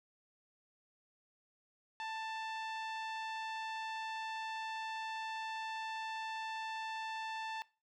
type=tone with low-pass filter; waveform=sawtooth; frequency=885 Hz; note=A5; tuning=10 cents sharp; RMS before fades=-42 dBFS; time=2-7.62 s; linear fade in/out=0 ms; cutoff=3800 Hz; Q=1.1; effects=noise-tail reverb RT60 0.3 s tail -19 dB re dry